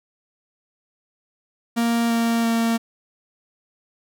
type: tone with pitch steps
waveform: 45% pulse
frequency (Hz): 233.1 / 231.2 / 229.4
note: A#3 / A#3 / A#3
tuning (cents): 0 / -14 / -28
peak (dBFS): -18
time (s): 1.76-2.78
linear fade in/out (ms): 20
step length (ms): 340
effects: none